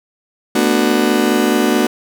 35% pulse chord, B minor seventh, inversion third, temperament just, 222.2 / 246.9 / 296.3 / 370.4 Hz, A3 / B3 / D4 / F#4, +17 / 0 / +15 / +2 cents, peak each -16 dBFS, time 0.55-1.87 s, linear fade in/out 5 ms, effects none

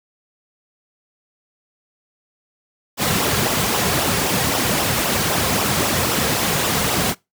pink noise with flanger, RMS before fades -19 dBFS, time 2.97-7.15 s, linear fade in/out 50 ms, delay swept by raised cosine 0.45 to 3.45 ms, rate 3.8 Hz, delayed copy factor -0.55, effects noise-tail reverb RT60 0.2 s tail -22 dB re dry + high-pass 80 Hz 12 dB/octave

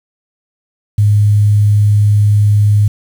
sine tone with quantisation, 103.83 Hz, G#2, in tune, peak -6 dBFS, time 0.98-2.88 s, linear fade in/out 5 ms, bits 6, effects none

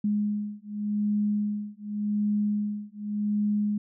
sine beating tone pair, 207.7 / 208.57 Hz, G#3 / G#3, 0 / +8 cents, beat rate 0.87 Hz, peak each -28 dBFS, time 0.04-3.78 s, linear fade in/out 5 ms, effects none

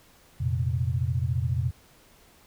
sine chord, F suspended fourth, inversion none, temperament equal, 87.31 / 116.54 / 130.81 Hz, F2 / Bb2 / C3, 0 / 0 / 0 cents, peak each -28 dBFS, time 0.4-1.71 s, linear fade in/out 10 ms, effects pink hiss -57 dBFS RMS until 2.46 s

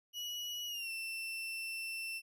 35% pulse tone with pitch glide, 2923 to 2680 Hz, F#7 to E7, -22 to +28 cents, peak -37 dBFS, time 0.13-2.22 s, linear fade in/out 50 ms, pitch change -150 cents, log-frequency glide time 0.67-0.91 s, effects none

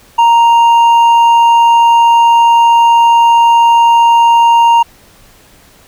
sine tone with hard clipping, 932.3 Hz, A#5, in tune, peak -5 dBFS, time 0.18-4.83 s, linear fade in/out 10 ms, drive 4 dB, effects pink hiss -43 dBFS RMS until 5.87 s

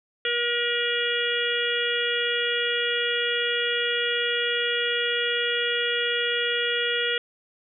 harmonic tone, 477.4 Hz, A#4, 41 cents sharp, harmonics 1 / 3 / 4 / 5 / 6 / 7, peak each -29 / -29 / -30 / -34 / -29 / -29 dBFS, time 0.25-7.18 s, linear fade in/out 2 ms, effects none

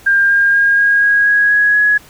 sine tone with pitch steps, 1600 / 1611.1 / 1622.3 / 1633.6 / 1645 / 1656.4 / 1667.9 / 1679.5 Hz, G6 / G6 / G#6 / G#6 / G#6 / G#6 / G#6 / G#6, +35 / +47 / -41 / -29 / -17 / -5 / +7 / +19 cents, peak -8 dBFS, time 0.06-1.98 s, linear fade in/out 10 ms, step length 240 ms, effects pink hiss -42 dBFS RMS until 2.09 s

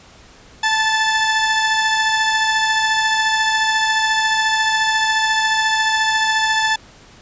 sawtooth tone pair together, 880 / 1745.8 Hz, A5 / A6, 0 / -14 cents, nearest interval octave, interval 1186 cents, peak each -14 dBFS, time 0.63-6.76 s, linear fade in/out 5 ms, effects pink hiss -45 dBFS RMS until 7.21 s + resampled to 16000 Hz

